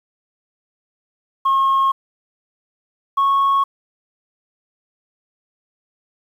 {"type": "tone pair in turn", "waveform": "sine", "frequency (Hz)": [1081, 1101.8], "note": ["C#6", "C#6"], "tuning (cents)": [-44, -11], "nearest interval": "unison", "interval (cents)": 33, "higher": "second", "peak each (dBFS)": -11, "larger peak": "neither", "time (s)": [[1.45, 1.92], [3.17, 3.64]], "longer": "neither", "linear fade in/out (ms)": 10, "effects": ["tanh soft clip ceiling -11 dBFS", "8-bit"]}